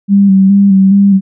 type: tone with vibrato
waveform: sine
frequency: 195.8 Hz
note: G3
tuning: 2 cents flat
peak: -3 dBFS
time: 0.08-1.21 s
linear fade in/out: 50 ms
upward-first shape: square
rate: 2.4 Hz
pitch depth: 31 cents each way
effects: none